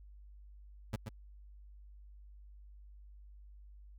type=tone with echo; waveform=30% pulse; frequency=107.7 Hz; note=A2; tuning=37 cents flat; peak=-31 dBFS; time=0.93-0.96 s; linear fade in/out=5 ms; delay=130 ms; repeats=1; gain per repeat=-6 dB; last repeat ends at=1.09 s; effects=added 50 Hz sine -52 dBFS peak until 3.98 s